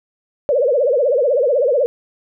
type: tone with vibrato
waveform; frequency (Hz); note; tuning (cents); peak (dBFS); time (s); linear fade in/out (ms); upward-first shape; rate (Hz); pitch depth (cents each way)
sine; 530; C5; +22; -12; 0.49-1.86; 0; triangle; 16; 260
effects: none